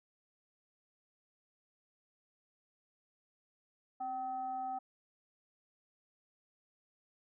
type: tone with frequency modulation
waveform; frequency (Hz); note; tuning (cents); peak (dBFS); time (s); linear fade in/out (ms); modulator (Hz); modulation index
sine; 769; G5; -33; -36; 4-4.79; 10; 506; 0.35
effects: none